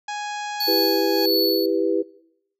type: harmonic tone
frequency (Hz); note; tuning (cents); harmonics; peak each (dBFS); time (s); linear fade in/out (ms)
830.6; G#5; 0; 1 / 2 / 3 / 4 / 5 / 6 / 7 / 8 / 9; -28 / -34 / -38 / -40 / -42 / -44 / -45 / -46 / -47; 0.08-1.26; 5
type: tone with tremolo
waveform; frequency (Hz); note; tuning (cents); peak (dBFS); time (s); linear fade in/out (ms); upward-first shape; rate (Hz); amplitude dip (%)
square; 4435; C#8; 0; -19; 0.6-1.66; 5; sine; 1.6; 65
type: chord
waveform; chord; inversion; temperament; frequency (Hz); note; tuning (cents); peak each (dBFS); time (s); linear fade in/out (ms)
sine; E minor; none; just; 329.6 / 395.6 / 494.4; E4 / G4 / B4; 0 / +16 / +2; -23; 0.67-2.03; 20
effects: noise-tail reverb RT60 0.8 s tail -22 dB re dry

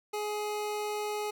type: tone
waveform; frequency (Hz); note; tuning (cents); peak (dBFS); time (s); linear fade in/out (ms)
25% pulse; 419.6; G#4; +18; -28; 0.13-1.31; 10
effects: none

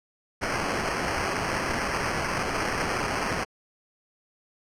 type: noise with sample-and-hold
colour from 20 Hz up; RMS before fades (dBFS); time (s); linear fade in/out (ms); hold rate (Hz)
white; -28; 0.41-3.45; 20; 3675
effects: low-pass 8000 Hz 12 dB/octave

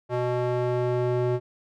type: tone with band-pass filter sweep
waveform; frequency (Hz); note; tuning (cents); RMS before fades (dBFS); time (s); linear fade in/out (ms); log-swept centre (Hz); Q
square; 123.47; B2; 0; -25; 0.09-1.4; 50; 600 to 390; 1.2
effects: none

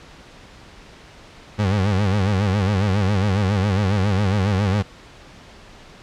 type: tone with vibrato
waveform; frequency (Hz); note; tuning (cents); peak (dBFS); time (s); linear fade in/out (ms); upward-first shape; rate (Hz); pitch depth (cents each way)
30% pulse; 98.9; G2; +16; -14; 1.58-4.83; 20; sine; 7.3; 120
effects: pink hiss -44 dBFS RMS until 6.02 s + low-pass 5000 Hz 12 dB/octave

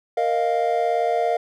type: chord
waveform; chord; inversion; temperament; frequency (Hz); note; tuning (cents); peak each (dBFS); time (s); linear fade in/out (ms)
triangle; Bb suspended fourth; none; just; 466.2 / 621.6 / 699.2; Bb4 / Eb5 / F5; 0 / -2 / +2; -22 / -23 / -19; 0.17-1.37; 5
effects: none

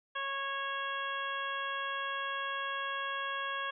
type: harmonic tone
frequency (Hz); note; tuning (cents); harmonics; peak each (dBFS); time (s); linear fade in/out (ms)
550; C#5; -14; 1 / 2 / 3 / 4 / 5 / 6; -45 / -37 / -38 / -50 / -44 / -43; 0.15-3.71; 10
effects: none

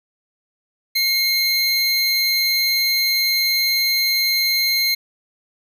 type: tone pair together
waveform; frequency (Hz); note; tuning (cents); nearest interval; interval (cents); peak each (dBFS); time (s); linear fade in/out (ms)
square; 2161 / 4150; C#7 / C8; -45 / -15; major seventh; 1130; -22 / -18; 0.95-4.95; 10
effects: none

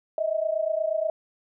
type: tone pair together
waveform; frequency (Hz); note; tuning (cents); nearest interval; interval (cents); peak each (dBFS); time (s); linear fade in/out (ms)
sine; 622.3 / 650.7; D#5 / E5; 0 / -23; minor second; 77; -26; 0.18-1.1; 2
effects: none

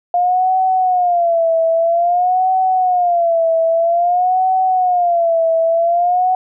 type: tone with vibrato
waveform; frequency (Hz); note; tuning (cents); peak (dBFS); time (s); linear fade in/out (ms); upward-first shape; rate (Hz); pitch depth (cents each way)
sine; 702; F5; +9; -11; 0.14-6.35; 2; sine; 0.51; 120
effects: none

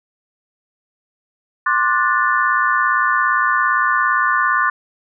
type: chord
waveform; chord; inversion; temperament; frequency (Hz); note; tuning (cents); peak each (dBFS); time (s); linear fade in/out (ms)
sine; D dominant seventh; third; just; 1057.2 / 1174.7 / 1468.3 / 1762; C6 / D6 / F#6 / A6; +18 / 0 / -14 / +2; -19; 1.66-4.7; 5
effects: none

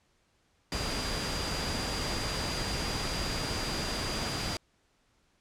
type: tone in noise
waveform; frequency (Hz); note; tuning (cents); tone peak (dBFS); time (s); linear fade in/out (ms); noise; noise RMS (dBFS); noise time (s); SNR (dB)
sine; 4800; D8; +37; -38; 0.72-4.57; 2; pink; -33; 0.72-4.57; -8
effects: pink hiss -70 dBFS RMS until 5.4 s + low-pass 8000 Hz 12 dB/octave

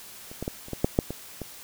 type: clicks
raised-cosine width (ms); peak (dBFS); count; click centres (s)
2; -28 / -18 / -15 / -30 / -17 / -7 / -6 / -18 / -20; 9; 0.315 / 0.426 / 0.479 / 0.684 / 0.733 / 0.845 / 0.989 / 1.106 / 1.417
effects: white hiss -45 dBFS RMS until 1.63 s

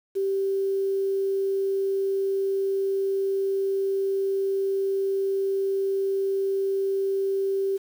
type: tone with quantisation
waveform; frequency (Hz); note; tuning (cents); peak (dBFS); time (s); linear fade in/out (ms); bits
sine; 390; G4; -9; -22; 0.15-7.78; 20; 8
effects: none

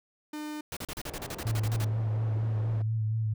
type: tone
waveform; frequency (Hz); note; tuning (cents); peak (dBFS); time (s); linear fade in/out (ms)
45% pulse; 302; D4; +48; -35; 0.33-0.61; 5
type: noise bursts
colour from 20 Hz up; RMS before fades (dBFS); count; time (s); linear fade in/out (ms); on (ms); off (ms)
pink; -37; 14; 0.72-1.846; 2; 47; 36
type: low-pass noise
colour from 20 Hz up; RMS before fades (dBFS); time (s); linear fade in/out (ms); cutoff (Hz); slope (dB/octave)
white; -44; 1.06-2.82; 2; 600; 12
type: tone with vibrato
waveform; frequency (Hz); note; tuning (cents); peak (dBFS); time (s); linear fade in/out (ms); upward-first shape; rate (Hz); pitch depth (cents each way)
sine; 110; A2; 0; -26; 1.45-3.34; 10; sine; 4.2; 32
effects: none

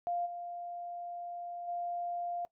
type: tone with level steps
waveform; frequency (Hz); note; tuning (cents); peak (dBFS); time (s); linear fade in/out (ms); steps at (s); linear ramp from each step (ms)
sine; 698.5; F5; 0; -31 / -39 / -34; 0.07-2.45; 0; 0.25 / 1.67; 20
effects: noise-tail reverb RT60 0.1 s tail -20 dB re dry

